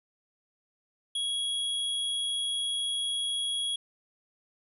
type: tone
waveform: square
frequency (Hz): 3322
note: G#7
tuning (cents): 0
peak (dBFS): -29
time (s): 1.15-3.76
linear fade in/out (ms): 5
effects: resampled to 32000 Hz